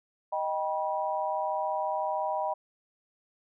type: chord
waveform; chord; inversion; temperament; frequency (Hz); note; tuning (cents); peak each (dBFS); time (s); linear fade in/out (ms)
sine; Eb augmented; none; equal with one note detuned; 622.3 / 784 / 970.2; Eb5 / G5 / B5; 0 / 0 / -31; -32; 0.32-2.54; 10
effects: none